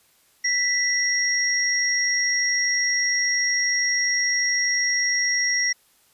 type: tone pair together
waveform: sine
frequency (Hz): 1975.5 / 5607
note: B6 / F8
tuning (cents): 0 / +6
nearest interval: octave + tritone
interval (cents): 1806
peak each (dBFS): -22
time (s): 0.44-5.73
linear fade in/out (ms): 10
effects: white hiss -60 dBFS RMS until 6.13 s + resampled to 32000 Hz